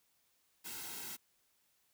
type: noise with comb filter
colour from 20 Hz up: white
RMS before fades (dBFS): -45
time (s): 0.64-1.17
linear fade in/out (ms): 20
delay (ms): 1.7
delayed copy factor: -0.7
effects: white hiss -75 dBFS RMS until 1.93 s